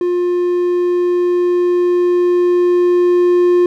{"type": "tone with level ramp", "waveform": "triangle", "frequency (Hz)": 354.3, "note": "F4", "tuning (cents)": 25, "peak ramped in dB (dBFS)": [-11, -6], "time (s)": [0.01, 3.66], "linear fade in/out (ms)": 2, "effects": []}